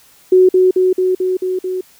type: tone with echo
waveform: sine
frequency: 370 Hz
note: F#4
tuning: in tune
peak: -5 dBFS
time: 0.32-0.49 s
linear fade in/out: 5 ms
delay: 220 ms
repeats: 6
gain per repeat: -2 dB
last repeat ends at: 1.81 s
effects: white hiss -48 dBFS RMS until 1.99 s